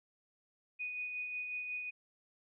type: tone with tremolo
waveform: sine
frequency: 2481 Hz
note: D#7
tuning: 6 cents flat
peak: -36 dBFS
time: 0.79-1.91 s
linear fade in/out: 20 ms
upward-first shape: sine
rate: 5.5 Hz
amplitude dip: 35%
effects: none